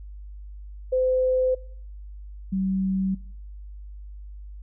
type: tone pair in turn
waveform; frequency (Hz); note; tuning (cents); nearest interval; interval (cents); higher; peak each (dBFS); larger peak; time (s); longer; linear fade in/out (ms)
sine; 513 / 190.72; C5 / G3; -34 / -47; octave + perfect fourth; 1713; first; -19 / -22; first; 0.92-1.55 / 2.52-3.15; neither; 10
effects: noise-tail reverb RT60 0.6 s tail -22 dB re dry + added 50 Hz sine -37 dBFS peak until 4.62 s